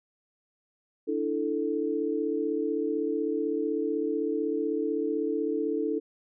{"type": "chord", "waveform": "sine", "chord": "D suspended second", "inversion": "none", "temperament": "equal", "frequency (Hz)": [293.7, 329.6, 440], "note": ["D4", "E4", "A4"], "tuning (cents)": [0, 0, 0], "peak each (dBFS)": [-31, -31, -29], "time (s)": [1.07, 6], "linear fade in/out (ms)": 20, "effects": []}